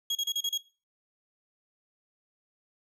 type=tone bursts; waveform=35% pulse; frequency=3298 Hz; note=G#7; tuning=13 cents flat; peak=-25 dBFS; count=6; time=0.1-0.577 s; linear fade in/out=5 ms; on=52 ms; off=33 ms; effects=noise-tail reverb RT60 0.3 s tail -17 dB re dry + resampled to 32000 Hz